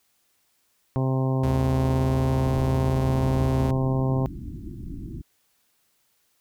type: harmonic tone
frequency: 131.6 Hz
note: C3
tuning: 10 cents sharp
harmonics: 1 / 2 / 3 / 4 / 5 / 6 / 7 / 8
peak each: -22 / -28 / -32 / -34 / -36 / -38 / -39 / -40 dBFS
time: 0.96-4.26 s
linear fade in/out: 0 ms
type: tone with vibrato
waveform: square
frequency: 74.3 Hz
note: D2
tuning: 21 cents sharp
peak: -27 dBFS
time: 1.43-3.71 s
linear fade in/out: 5 ms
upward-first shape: square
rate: 19 Hz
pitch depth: 220 cents each way
type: low-pass noise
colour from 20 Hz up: pink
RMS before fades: -35 dBFS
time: 2.45-5.22 s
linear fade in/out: 10 ms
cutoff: 350 Hz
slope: 96 dB/octave
effects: white hiss -68 dBFS RMS until 6.4 s